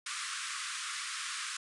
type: band-pass noise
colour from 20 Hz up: pink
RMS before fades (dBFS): -39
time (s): 0.06-1.57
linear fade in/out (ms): 5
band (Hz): 1100 to 10000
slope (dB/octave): 96
effects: none